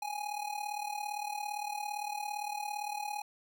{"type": "tone with amplitude modulation", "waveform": "square", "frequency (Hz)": 830.6, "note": "G#5", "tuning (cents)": 0, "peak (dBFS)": -33, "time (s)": [0.02, 3.22], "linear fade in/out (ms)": 5, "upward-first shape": "sine", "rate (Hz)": 37.6, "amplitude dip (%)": 75, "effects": []}